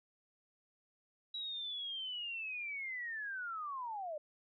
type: linear sweep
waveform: sine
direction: down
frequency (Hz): 3894 to 580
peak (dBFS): -39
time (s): 1.34-4.18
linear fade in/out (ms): 5
effects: none